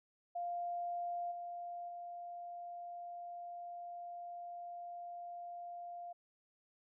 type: tone with level steps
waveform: sine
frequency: 698.5 Hz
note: F5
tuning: in tune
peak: -37 / -42 / -44 dBFS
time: 0.35-6.13 s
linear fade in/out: 10 ms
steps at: 1.31 / 1.88 s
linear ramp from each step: 10 ms
effects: none